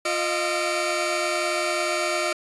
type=tone cluster; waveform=sawtooth; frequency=350.9 / 616 / 693 / 1355 / 2300 Hz; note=F4 / D#5 / F5 / E6 / D7; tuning=+8 / -17 / -14 / +47 / -37 cents; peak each=-26 / -22 / -31 / -28 / -26 dBFS; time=0.05-2.33 s; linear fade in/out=5 ms; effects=resampled to 24000 Hz